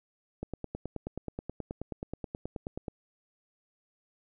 click train, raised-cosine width 2 ms, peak -22 dBFS, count 24, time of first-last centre 0.43-2.882 s, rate 9.38 Hz, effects none

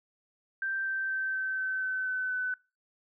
sine tone with pitch steps, 1568 / 1559 / 1550 / 1541.1 / 1532.2 / 1523.4 / 1514.6 / 1505.9 Hz, G6 / G6 / G6 / G6 / G6 / G6 / F#6 / F#6, 0 / -10 / -20 / -30 / -40 / -50 / +40 / +30 cents, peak -29 dBFS, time 0.62-2.54 s, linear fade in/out 2 ms, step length 240 ms, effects noise-tail reverb RT60 0.3 s tail -24 dB re dry

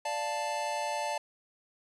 square chord, D minor, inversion none, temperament equal, 587.3 / 698.5 / 880 Hz, D5 / F5 / A5, 0 / 0 / 0 cents, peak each -37 / -39 / -34 dBFS, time 0.05-1.18 s, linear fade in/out 5 ms, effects resampled to 24000 Hz

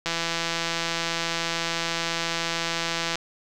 click train, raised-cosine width 0.2 ms, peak -9 dBFS, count 518, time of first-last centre 0.06-3.156 s, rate 167 Hz, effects none

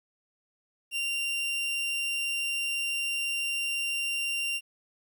40% pulse tone, 2774 Hz, F7, 12 cents flat, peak -27 dBFS, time 0.91-4.61 s, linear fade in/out 50 ms, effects 11-bit

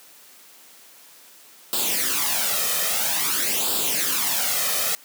white noise with flanger, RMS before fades -23 dBFS, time 1.73-4.95 s, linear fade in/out 0 ms, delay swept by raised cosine 0.24 to 1.64 ms, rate 0.5 Hz, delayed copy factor +0.7, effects white hiss -49 dBFS RMS until 5.04 s + high-pass 200 Hz 12 dB/octave

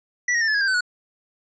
square tone with pitch steps, 1956 / 1876.3 / 1799.9 / 1726.6 / 1656.2 / 1588.8 / 1524 / 1462 Hz, B6 / A#6 / A6 / A6 / G#6 / G6 / G6 / F#6, -17 / +11 / +39 / -33 / -5 / +23 / -49 / -21 cents, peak -19 dBFS, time 0.28-0.808 s, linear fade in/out 5 ms, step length 66 ms, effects resampled to 16000 Hz

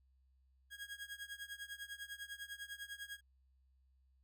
30% pulse tone with tremolo, 1641 Hz, G#6, 21 cents flat, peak -40 dBFS, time 0.7-3.21 s, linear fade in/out 50 ms, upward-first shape triangle, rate 10 Hz, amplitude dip 95%, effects added 65 Hz sine -69 dBFS peak until 4.23 s

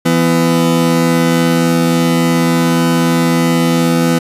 30% pulse tone pair together, 167.01 / 250.4 Hz, E3 / B3, +23 / +24 cents, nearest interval perfect fifth, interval 701 cents, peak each -10 dBFS, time 0.05-4.19 s, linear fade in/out 10 ms, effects resampled to 32000 Hz

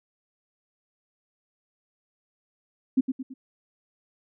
sine tone with echo, 261.6 Hz, C4, in tune, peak -16 dBFS, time 2.97-3.01 s, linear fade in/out 10 ms, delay 110 ms, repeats 3, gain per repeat -7 dB, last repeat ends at 3.34 s, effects none

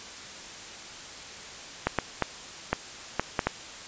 clicks, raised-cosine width 0.5 ms, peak -8 dBFS, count 7, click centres 1.87 / 1.987 / 2.223 / 2.73 / 3.196 / 3.392 / 3.47 s, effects white hiss -42 dBFS RMS until 3.87 s + resampled to 16000 Hz

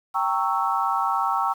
sine chord, G diminished seventh, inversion none, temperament equal with one note detuned, 784 / 921.1 / 1108.7 / 1318.5 Hz, G5 / Bb5 / Db6 / Fb6, 0 / -21 / 0 / 0 cents, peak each -26 dBFS, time 0.14-1.54 s, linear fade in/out 20 ms, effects 8-bit

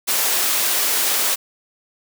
white high-pass noise, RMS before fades -19 dBFS, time 0.07-1.36 s, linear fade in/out 20 ms, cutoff 350 Hz, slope 12 dB/octave, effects none

